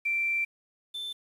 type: tone pair in turn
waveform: sine / triangle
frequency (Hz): 2349 / 3540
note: D7 / A7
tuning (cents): 0 / +10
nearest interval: perfect fifth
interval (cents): 710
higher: second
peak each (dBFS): -25 / -32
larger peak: first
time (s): 0.05-0.45 / 0.94-1.13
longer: first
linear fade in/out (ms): 10
effects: resampled to 32000 Hz + 9-bit